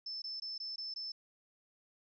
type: tone bursts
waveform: sine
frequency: 5274 Hz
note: E8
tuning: in tune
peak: -39 dBFS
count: 6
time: 0.06-1.12 s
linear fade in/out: 5 ms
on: 160 ms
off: 20 ms
effects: none